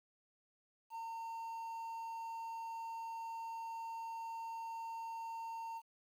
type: tone with quantisation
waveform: triangle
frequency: 911 Hz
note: A#5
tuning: 40 cents flat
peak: -40 dBFS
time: 0.9-5.82 s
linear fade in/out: 50 ms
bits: 11
effects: none